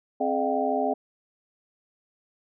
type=tone cluster; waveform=sine; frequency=264.6 / 424.3 / 611 / 704 / 777 Hz; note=C4 / G#4 / D#5 / F5 / G5; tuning=+20 / +37 / -32 / +14 / -16 cents; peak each=-29 dBFS; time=0.2-0.94 s; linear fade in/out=10 ms; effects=none